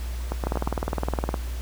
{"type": "two click trains", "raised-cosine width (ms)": 1, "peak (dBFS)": [-11, -13], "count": [18, 4], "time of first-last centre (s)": [[0.47, 1.342], [0.32, 0.674]], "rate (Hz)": [19.5, 8.47], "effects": ["added 60 Hz sine -28 dBFS peak until 1.61 s", "pink hiss -43 dBFS RMS until 1.61 s"]}